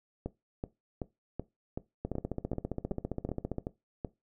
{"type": "two click trains", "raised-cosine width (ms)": 2, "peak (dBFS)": [-21, -20], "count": [11, 24], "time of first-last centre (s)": [[0.26, 4.048], [2.05, 3.583]], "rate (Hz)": [2.64, 15], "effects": ["noise-tail reverb RT60 0.2 s tail -18 dB re dry"]}